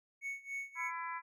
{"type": "tone with tremolo", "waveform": "triangle", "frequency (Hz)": 2217, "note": "C#7", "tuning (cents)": 0, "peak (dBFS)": -35, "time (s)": [0.21, 0.92], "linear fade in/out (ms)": 50, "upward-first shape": "sine", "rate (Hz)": 3.5, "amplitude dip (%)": 90}
{"type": "harmonic tone", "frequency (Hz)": 334.8, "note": "E4", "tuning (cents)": 27, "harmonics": [3, 4, 5, 6, 7], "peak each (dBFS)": [-40, -47, -48, -47, -50], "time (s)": [0.75, 1.22], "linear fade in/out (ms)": 50}
{"effects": []}